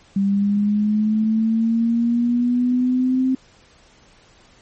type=linear sweep; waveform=sine; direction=up; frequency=196 to 261.6 Hz; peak=-15 dBFS; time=0.16-3.35 s; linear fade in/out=5 ms; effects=pink hiss -52 dBFS RMS until 4.61 s + MP3 32 kbps